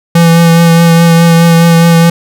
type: tone with vibrato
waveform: square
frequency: 167.6 Hz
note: E3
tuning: 29 cents sharp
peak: -3 dBFS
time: 0.15-2.1 s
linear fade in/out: 5 ms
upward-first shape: triangle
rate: 4.8 Hz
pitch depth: 20 cents each way
effects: none